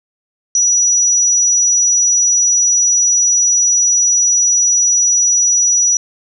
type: tone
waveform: sine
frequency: 5860 Hz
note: F#8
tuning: 18 cents flat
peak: -9 dBFS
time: 0.55-5.97 s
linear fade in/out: 2 ms
effects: none